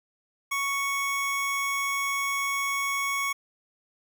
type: tone pair together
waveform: square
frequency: 1111.4 / 2217 Hz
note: C#6 / C#7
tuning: +4 / 0 cents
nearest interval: octave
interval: 1196 cents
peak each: -30 / -29 dBFS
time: 0.51-3.33 s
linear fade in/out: 10 ms
effects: none